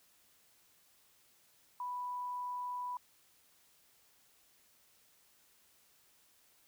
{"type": "tone", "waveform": "sine", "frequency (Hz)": 988, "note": "B5", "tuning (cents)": 0, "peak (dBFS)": -37, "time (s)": [1.8, 2.97], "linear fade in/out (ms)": 2, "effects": ["white hiss -68 dBFS RMS until 6.67 s"]}